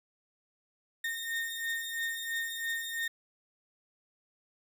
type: beating tone pair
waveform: 35% pulse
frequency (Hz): 1836 / 1839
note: A#6 / A#6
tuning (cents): -27 / -24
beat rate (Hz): 3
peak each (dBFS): -33 / -37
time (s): 1.04-3.08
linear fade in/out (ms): 5
effects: none